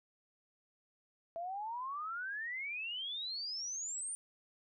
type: exponential sweep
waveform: sine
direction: up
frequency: 659.3 to 9170 Hz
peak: -38 dBFS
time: 1.36-4.15 s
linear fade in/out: 0 ms
effects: none